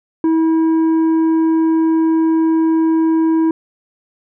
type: tone with tanh clipping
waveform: sine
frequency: 323.1 Hz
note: E4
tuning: 35 cents flat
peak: -12 dBFS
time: 0.24-3.51 s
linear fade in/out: 2 ms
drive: 6 dB
effects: none